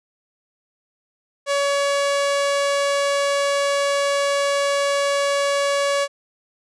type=tone; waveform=sawtooth; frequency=564 Hz; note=C#5; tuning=30 cents sharp; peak=-14 dBFS; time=1.46-6.08 s; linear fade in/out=50 ms; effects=resampled to 22050 Hz